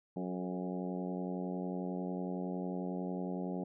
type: harmonic tone with a mistuned harmonic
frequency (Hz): 91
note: F#2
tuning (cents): -28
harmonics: 2 / 3 / 4 / 5 / 6 / 7 / 8 / 9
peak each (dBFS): -38 / -42 / -44 / -46 / -48 / -49 / -50 / -51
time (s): 0.16-3.64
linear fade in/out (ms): 5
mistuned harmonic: 5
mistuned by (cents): -34
effects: none